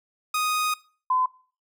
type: tone pair in turn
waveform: sawtooth / sine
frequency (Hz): 1244.5 / 1019.1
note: D#6 / C6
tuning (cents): 0 / -46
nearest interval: minor third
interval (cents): 346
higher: first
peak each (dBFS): -19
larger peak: neither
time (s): 0.34-0.74 / 1.1-1.26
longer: first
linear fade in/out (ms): 5
effects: noise-tail reverb RT60 0.4 s tail -21 dB re dry